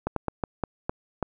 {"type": "slowing click train", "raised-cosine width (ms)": 1, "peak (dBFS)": -12, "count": 7, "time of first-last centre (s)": [0.07, 1.227], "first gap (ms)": 93, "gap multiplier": 1.29, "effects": []}